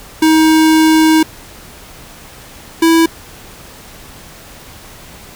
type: tone pair in turn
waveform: square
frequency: 316.4 / 328.6 Hz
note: D#4 / E4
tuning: +29 / -5 cents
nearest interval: minor second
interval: 66 cents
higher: second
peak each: -7 dBFS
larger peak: neither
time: 0.22-1.23 / 2.82-3.06 s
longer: first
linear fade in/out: 5 ms
effects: pink hiss -36 dBFS RMS until 5.35 s